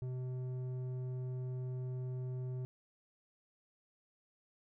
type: tone with low-pass filter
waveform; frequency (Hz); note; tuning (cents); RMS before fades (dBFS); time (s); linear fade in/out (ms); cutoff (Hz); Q
square; 127.3; C3; -47; -40; 0.02-2.65; 0; 390; 0.71
effects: none